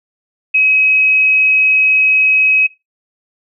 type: tone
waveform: sine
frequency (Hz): 2546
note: D#7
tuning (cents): +39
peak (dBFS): -8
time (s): 0.54-2.67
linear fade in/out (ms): 10
effects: noise-tail reverb RT60 0.2 s tail -18 dB re dry